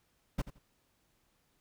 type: noise with echo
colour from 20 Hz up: brown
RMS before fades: -31 dBFS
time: 0.38-0.42 s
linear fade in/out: 10 ms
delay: 85 ms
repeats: 2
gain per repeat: -14 dB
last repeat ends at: 0.59 s
effects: pink hiss -74 dBFS RMS until 1.6 s